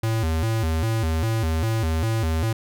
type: tone with vibrato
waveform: square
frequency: 95 Hz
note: F#2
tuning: 46 cents sharp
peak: -21 dBFS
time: 0.03-2.53 s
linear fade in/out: 5 ms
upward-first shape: square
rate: 2.5 Hz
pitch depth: 290 cents each way
effects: none